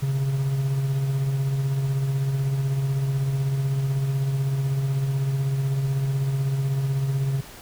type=tone with tremolo; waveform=triangle; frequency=136 Hz; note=C#3; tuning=33 cents flat; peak=-17 dBFS; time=0.02-7.41 s; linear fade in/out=10 ms; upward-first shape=triangle; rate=16 Hz; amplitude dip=45%; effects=pink hiss -43 dBFS RMS until 7.61 s